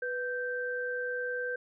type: tone pair together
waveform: sine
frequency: 493.9 / 1562.6 Hz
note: B4 / G6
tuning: 0 / -6 cents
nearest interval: octave + minor sixth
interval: 1994 cents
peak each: -34 / -34 dBFS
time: 0.02-1.56 s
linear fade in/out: 5 ms
effects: none